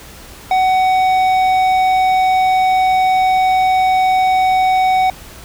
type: tone with tanh clipping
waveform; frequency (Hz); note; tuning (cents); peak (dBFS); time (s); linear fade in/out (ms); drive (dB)
sine; 750; F#5; +23; -12; 0.51-5.1; 2; 11
effects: added 60 Hz sine -42 dBFS peak until 5.44 s + pink hiss -37 dBFS RMS until 5.44 s